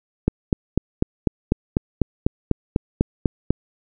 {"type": "click train", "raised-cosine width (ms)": 3, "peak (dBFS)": -3, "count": 14, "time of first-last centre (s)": [0.28, 3.506], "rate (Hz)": 4.03, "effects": []}